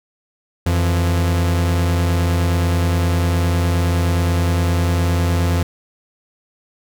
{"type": "tone pair together", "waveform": "45% pulse", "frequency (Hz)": [87.25, 164.81], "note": ["F2", "E3"], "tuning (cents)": [-1, 0], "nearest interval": "major seventh", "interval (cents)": 1101, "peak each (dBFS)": [-15, -24], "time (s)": [0.66, 5.63], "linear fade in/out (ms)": 5, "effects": []}